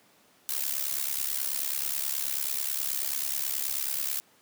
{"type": "noise with amplitude modulation", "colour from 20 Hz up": "blue", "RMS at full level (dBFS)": -27, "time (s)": [0.49, 4.2], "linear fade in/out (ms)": 0, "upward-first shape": "sine", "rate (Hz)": 69.3, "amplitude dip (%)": 85, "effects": ["pink hiss -61 dBFS RMS until 4.41 s", "high-pass 200 Hz 12 dB/octave"]}